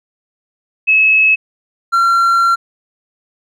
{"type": "tone pair in turn", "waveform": ["sine", "triangle"], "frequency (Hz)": [2583, 1368.3], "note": ["E7", "F6"], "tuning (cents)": [-36, -36], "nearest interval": "major seventh", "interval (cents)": 1100, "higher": "first", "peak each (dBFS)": -7, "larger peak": "neither", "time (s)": [[0.87, 1.36], [1.92, 2.56]], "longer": "second", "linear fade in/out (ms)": 20, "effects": []}